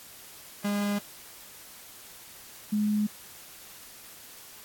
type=tone pair in turn; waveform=45% pulse / sine; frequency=204.1 / 210.2 Hz; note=G#3 / G#3; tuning=-30 / +21 cents; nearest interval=minor second; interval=51 cents; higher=second; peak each=-26 / -23 dBFS; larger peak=second; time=0.64-0.99 / 2.72-3.07 s; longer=neither; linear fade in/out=10 ms; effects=white hiss -48 dBFS RMS until 4.64 s + AAC 64 kbps